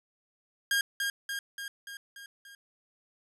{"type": "tone with echo", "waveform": "sawtooth", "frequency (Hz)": 1618, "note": "G#6", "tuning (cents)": -46, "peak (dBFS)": -21, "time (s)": [0.71, 0.81], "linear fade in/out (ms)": 2, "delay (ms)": 290, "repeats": 6, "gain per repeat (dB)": -4, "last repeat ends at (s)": 2.55, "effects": ["resampled to 32000 Hz"]}